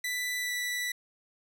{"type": "tone with pitch glide", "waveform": "sawtooth", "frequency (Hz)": [1984, 1968], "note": ["B6", "B6"], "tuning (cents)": [7, -7], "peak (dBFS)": -27, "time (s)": [0.04, 0.92], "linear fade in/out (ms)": 5, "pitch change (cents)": -14, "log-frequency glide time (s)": [0.38, 0.52], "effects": []}